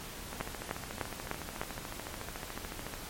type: two click trains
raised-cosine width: 0.5 ms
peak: -24 / -17 dBFS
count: 37 / 5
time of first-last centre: 0.33-2.939 / 0.41-1.615 s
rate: 13.8 / 3.32 Hz
effects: pink hiss -44 dBFS RMS until 3.09 s + MP3 64 kbps